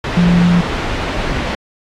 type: tone in noise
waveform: sine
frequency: 174.61 Hz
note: F3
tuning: in tune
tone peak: -8 dBFS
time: 0.17-0.61 s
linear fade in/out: 2 ms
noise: pink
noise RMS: -18 dBFS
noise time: 0.04-1.55 s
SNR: +7 dB
effects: low-pass 3000 Hz 12 dB/octave + AAC 64 kbps